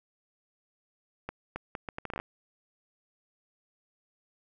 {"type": "accelerating click train", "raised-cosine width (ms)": 0.5, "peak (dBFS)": -20, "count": 12, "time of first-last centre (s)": [1.29, 2.2], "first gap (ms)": 270, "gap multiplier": 0.71, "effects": []}